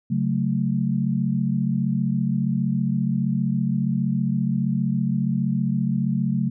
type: chord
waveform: sine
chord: F# minor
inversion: second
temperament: equal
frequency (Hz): 138.59 / 185 / 220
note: C#3 / F#3 / A3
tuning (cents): 0 / 0 / 0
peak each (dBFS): -24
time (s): 0.1-6.5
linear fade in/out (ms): 10
effects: none